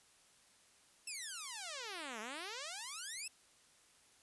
5% pulse exponential two-way sweep, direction down then up, 2716 to 207.7 to 2716 Hz, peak -32 dBFS, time 1.07-3.28 s, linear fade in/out 5 ms, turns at 2.2 s, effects white hiss -67 dBFS RMS until 4.22 s + resampled to 24000 Hz

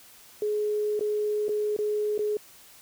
sine tone with dropouts, 420.9 Hz, G#4, 23 cents sharp, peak -24 dBFS, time 0.42-2.37 s, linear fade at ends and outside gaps 2 ms, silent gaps 0.994-1.008 / 1.483-1.491 / 1.765-1.788 / 2.179-2.191 s, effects white hiss -52 dBFS RMS until 2.81 s

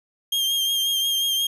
40% pulse tone with vibrato, 3207 Hz, G7, 39 cents sharp, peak -19 dBFS, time 0.32-1.47 s, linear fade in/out 5 ms, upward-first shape triangle, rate 5.6 Hz, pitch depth 33 cents each way, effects none

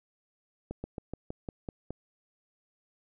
slowing click train, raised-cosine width 2 ms, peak -23 dBFS, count 8, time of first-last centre 0.71-1.906 s, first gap 130 ms, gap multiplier 1.09, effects none

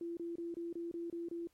sine tone bursts, 339.5 Hz, F4, 49 cents flat, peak -38 dBFS, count 8, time 0.01-1.472 s, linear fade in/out 2 ms, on 160 ms, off 26 ms, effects pink hiss -75 dBFS RMS until 1.53 s + MP3 64 kbps

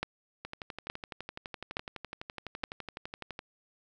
two click trains, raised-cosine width 0.3 ms, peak -23 / -15 dBFS, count 36 / 4, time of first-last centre 0.45-3.391 / 0.03-2.639 s, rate 11.9 / 1.15 Hz, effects none

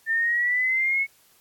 sine exponential sweep, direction up, 1789 to 2208 Hz, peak -20 dBFS, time 0.06-1.07 s, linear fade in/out 50 ms, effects white hiss -59 dBFS RMS until 1.4 s + AAC 64 kbps

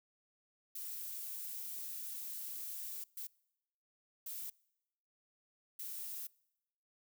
violet noise bursts at uneven times, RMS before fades -44 dBFS, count 4, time 0.75-3.04 / 3.17-3.27 / 4.26-4.5 / 5.79-6.27 s, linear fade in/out 5 ms, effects noise-tail reverb RT60 0.9 s tail -25 dB re dry

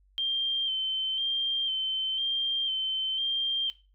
sine tone with vibrato, 3133 Hz, G7, 2 cents flat, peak -26 dBFS, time 0.18-3.7 s, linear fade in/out 0 ms, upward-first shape square, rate 1 Hz, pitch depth 27 cents each way, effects noise-tail reverb RT60 0.3 s tail -17 dB re dry + added 48 Hz sine -60 dBFS peak until 3.94 s

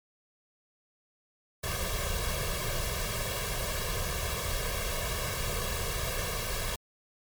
pink noise with comb filter, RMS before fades -32 dBFS, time 1.63-6.76 s, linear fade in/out 10 ms, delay 1.8 ms, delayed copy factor +0.9, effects MP3 96 kbps

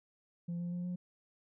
sine tone with pitch steps, 172 / 174.3 / 176.63 / 178.99 Hz, F3 / F3 / F3 / F3, -26 / -3 / +20 / +43 cents, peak -33 dBFS, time 0.48-0.96 s, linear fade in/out 10 ms, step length 120 ms, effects tanh soft clip ceiling -34 dBFS

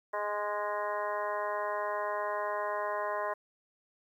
harmonic tone with a mistuned harmonic, 207.7 Hz, G#3, in tune, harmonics 2 / 3 / 4 / 5 / 6 / 7 / 8 / 9, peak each -41 / -35 / -41 / -35 / -47 / -45 / -45 / -43 dBFS, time 0.13-3.34 s, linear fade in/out 10 ms, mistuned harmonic 6, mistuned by -24 cents, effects 11-bit

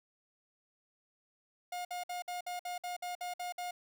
45% pulse tone bursts, 714 Hz, F5, 38 cents sharp, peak -37 dBFS, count 11, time 1.72-3.71 s, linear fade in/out 5 ms, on 130 ms, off 56 ms, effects none

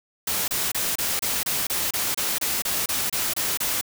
white noise bursts, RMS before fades -25 dBFS, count 15, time 0.27-3.812 s, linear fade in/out 5 ms, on 210 ms, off 28 ms, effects none

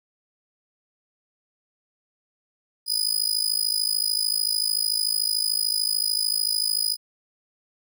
sawtooth tone with amplitude modulation, 4978 Hz, D#8, in tune, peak -15 dBFS, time 2.86-6.97 s, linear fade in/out 50 ms, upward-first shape sine, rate 53.5 Hz, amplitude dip 95%, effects none

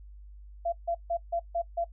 sine tone bursts, 681 Hz, F5, 44 cents flat, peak -26 dBFS, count 6, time 0.65-1.844 s, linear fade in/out 10 ms, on 74 ms, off 150 ms, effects noise-tail reverb RT60 0.1 s tail -20 dB re dry + added 50 Hz sine -45 dBFS peak until 1.92 s

